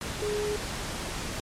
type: tone in noise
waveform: sine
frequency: 418.2 Hz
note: G#4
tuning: 12 cents sharp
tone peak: -27 dBFS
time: 0.22-0.56 s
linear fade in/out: 2 ms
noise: pink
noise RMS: -34 dBFS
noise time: 0.01-1.4 s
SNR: +4 dB
effects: low-pass 9000 Hz 12 dB/octave + MP3 64 kbps